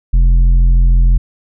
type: tone with tanh clipping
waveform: sine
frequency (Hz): 43.14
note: F1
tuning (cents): -20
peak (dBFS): -7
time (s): 0.13-1.18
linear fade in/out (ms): 10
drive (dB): 7
effects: none